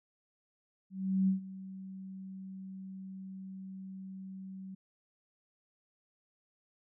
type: tone with ADSR envelope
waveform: sine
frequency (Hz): 190.5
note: G3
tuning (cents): -49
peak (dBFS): -24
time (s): 0.9-4.75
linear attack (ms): 380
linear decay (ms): 120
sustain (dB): -18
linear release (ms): 8
effects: none